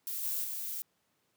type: noise with level steps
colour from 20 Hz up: violet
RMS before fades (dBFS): -37 / -34 / -38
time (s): 0.07-0.82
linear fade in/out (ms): 0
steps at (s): 0.23 / 0.44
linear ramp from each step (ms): 5
effects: pink hiss -75 dBFS RMS until 1.36 s + high-pass 150 Hz 12 dB/octave